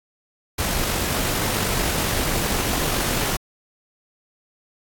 pink noise with amplitude modulation, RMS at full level -22 dBFS, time 0.58-3.37 s, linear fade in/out 10 ms, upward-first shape sine, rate 47.9 Hz, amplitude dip 25%, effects AAC 64 kbps

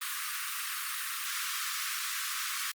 pink high-pass noise, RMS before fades -35 dBFS, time 0.01-2.72 s, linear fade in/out 10 ms, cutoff 1100 Hz, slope 96 dB/octave, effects Opus 32 kbps

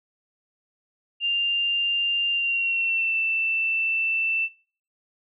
sine tone with pitch glide, 2794 to 2666 Hz, F7 to E7, 0 to +19 cents, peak -21 dBFS, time 1.2-4.49 s, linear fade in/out 50 ms, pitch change -81 cents, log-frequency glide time 2.31-3.17 s, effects noise-tail reverb RT60 0.5 s tail -26 dB re dry

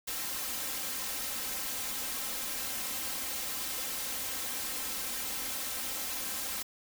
white noise with comb filter, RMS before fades -36 dBFS, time 0.07-6.63 s, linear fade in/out 10 ms, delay 3.8 ms, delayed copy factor +0.7, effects none

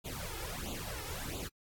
pink noise with flanger, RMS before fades -41 dBFS, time 0.04-1.49 s, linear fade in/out 20 ms, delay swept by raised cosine 0.27 to 2.37 ms, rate 1.5 Hz, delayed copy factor +0.9, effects AAC 64 kbps

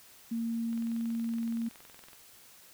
sine tone, 230 Hz, A#3, 23 cents flat, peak -30 dBFS, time 0.31-1.69 s, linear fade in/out 10 ms
click train, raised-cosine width 0.3 ms, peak -36 dBFS, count 31, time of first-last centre 0.73-2.132 s, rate 21.4 Hz
effects white hiss -56 dBFS RMS until 2.73 s

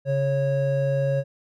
triangle tone pair together, 138.59 / 549.1 Hz, C#3 / C#5, 0 / -17 cents, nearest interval 2 octaves, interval 2383 cents, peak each -21 dBFS, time 0.05-1.24 s, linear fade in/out 50 ms, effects none

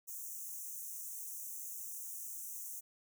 white high-pass noise, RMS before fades -45 dBFS, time 0.07-2.81 s, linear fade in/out 20 ms, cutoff 5900 Hz, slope 96 dB/octave, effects none

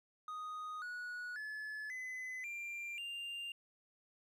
triangle tone with pitch steps, 1244.5 / 1463 / 1719.8 / 2022 / 2377 / 2794 Hz, D#6 / F#6 / A6 / B6 / D7 / F7, 0 / -20 / -40 / +40 / +20 / 0 cents, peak -40 dBFS, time 0.28-3.52 s, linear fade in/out 2 ms, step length 540 ms, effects none

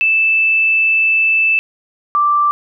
sine tone pair in turn, 2637 / 1174.6 Hz, E7 / D6, 0 / 0 cents, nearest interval octave + major second, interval 1400 cents, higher first, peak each -10 dBFS, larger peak neither, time 0.01-1.59 / 2.15-2.51 s, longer first, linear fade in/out 0 ms, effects none

